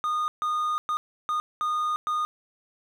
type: tone bursts at uneven times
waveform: triangle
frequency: 1227 Hz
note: D#6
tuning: 25 cents flat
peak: -22 dBFS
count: 6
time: 0.04-0.28 / 0.42-0.78 / 0.89-0.97 / 1.29-1.4 / 1.61-1.96 / 2.07-2.25 s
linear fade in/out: 0 ms
effects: none